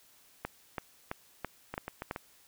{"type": "two click trains", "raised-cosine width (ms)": 0.5, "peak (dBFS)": [-19, -22], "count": [6, 4], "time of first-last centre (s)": [[0.45, 2.111], [1.74, 2.161]], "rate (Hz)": [3.01, 7.12], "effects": ["white hiss -62 dBFS RMS until 2.47 s"]}